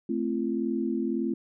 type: chord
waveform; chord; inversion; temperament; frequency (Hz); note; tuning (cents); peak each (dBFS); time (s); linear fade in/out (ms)
sine; F major; first; equal with one note detuned; 220 / 261.6 / 340.5; A3 / C4 / F4; 0 / 0 / -44; -30; 0.09-1.34; 5
effects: none